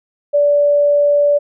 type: tone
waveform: sine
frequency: 580 Hz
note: D5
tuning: 22 cents flat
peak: -9 dBFS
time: 0.33-1.39 s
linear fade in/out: 20 ms
effects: none